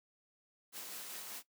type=noise with tremolo; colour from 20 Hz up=white; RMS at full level=-45 dBFS; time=0.72-1.43 s; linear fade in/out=50 ms; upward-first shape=sine; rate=5.2 Hz; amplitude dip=25%; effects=noise-tail reverb RT60 0.1 s tail -17 dB re dry + high-pass 200 Hz 12 dB/octave